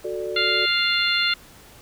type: chord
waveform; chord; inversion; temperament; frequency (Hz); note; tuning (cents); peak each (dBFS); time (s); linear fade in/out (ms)
sine; D major; first; just; 367.1 / 440.5 / 587.3; F#4 / A4 / D5; -14 / +2 / 0; -29 / -30 / -31; 0.04-0.66; 10
type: harmonic tone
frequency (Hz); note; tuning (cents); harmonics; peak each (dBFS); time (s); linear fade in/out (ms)
698.5; F5; 0; 2 / 3 / 4 / 5 / 6; -25 / -25 / -25 / -25 / -25; 0.36-1.34; 5
effects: pink hiss -48 dBFS RMS until 1.81 s